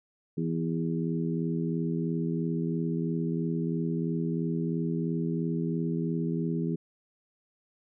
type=harmonic tone with a mistuned harmonic; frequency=83 Hz; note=E2; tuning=12 cents sharp; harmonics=2 / 3 / 4 / 5; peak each=-29 / -33 / -35 / -37 dBFS; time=0.37-6.76 s; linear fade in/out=10 ms; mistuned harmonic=5; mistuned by=-24 cents; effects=none